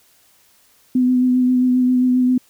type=tone with vibrato; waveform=sine; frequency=252 Hz; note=B3; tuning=35 cents sharp; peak=-12 dBFS; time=0.95-2.38 s; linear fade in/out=5 ms; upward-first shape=sine; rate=7.5 Hz; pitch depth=18 cents each way; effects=white hiss -55 dBFS RMS until 2.49 s